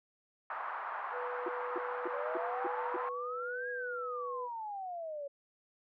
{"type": "band-pass noise", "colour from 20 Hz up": "pink", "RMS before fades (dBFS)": -40, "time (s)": [0.5, 3.09], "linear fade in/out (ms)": 2, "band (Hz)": [850, 1400], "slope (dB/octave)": 24}
{"type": "tone", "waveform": "sine", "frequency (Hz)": 492.8, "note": "B4", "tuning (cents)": -4, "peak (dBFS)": -39, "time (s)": [1.11, 4.49], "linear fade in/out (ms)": 50}
{"type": "tone bursts", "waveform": "sine", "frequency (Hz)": 357.9, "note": "F4", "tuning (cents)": 42, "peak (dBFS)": -34, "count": 6, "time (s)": [1.46, 2.966], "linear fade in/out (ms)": 5, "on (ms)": 26, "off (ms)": 270}
{"type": "exponential two-way sweep", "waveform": "sine", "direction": "up then down", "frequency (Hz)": [554, 1661.2, 554], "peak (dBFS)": -38, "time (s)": [2.13, 5.28], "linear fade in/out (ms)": 10, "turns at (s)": 3.7}
{"effects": []}